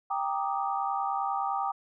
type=chord; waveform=sine; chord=Eb major seventh; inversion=first; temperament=equal with one note detuned; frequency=789.4 / 932.3 / 1174.7 / 1244.5 Hz; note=G5 / Bb5 / D6 / Eb6; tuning=+12 / 0 / 0 / 0 cents; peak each=-30 / -35 / -34 / -35 dBFS; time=0.1-1.72 s; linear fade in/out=10 ms; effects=none